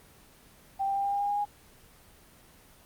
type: tone with pitch steps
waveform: sine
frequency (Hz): 784 / 789.5 / 794.9 / 800.5 / 806 / 811.6 / 817.3 / 823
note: G5 / G5 / G5 / G5 / G5 / G#5 / G#5 / G#5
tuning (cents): 0 / +12 / +24 / +36 / +48 / -40 / -28 / -16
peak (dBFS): -26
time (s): 0.79-1.454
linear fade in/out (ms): 20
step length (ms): 83
effects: pink hiss -56 dBFS RMS until 2.85 s + Opus 24 kbps